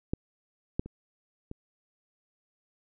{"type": "clicks", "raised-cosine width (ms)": 3, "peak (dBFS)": [-15, -14, -28, -26], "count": 4, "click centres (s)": [0.135, 0.795, 0.86, 1.514], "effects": []}